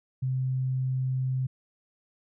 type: tone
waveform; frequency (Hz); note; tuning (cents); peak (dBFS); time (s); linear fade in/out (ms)
sine; 130; C3; -11; -25; 0.22-1.47; 10
effects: none